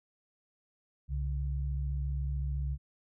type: tone pair together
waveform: sine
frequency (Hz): 66.12 / 140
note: C2 / C#3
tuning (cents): +19 / +18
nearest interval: octave + minor second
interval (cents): 1299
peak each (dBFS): -31 / -37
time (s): 1.08-2.78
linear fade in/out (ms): 50
effects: none